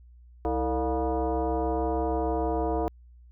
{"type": "tone with frequency modulation", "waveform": "sine", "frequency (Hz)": 191.5, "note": "G3", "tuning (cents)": -40, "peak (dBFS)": -24, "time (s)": [0.45, 2.88], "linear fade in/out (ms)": 0, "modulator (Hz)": 258, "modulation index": 2.6, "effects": ["added 60 Hz sine -49 dBFS peak until 3.31 s"]}